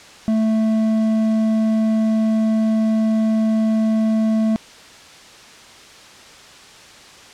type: tone with hard clipping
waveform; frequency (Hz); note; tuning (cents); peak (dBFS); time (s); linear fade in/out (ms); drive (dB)
sine; 220; A3; 0; -16; 0.28-4.56; 0; 6
effects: white hiss -42 dBFS RMS until 7.33 s + low-pass 6000 Hz 12 dB/octave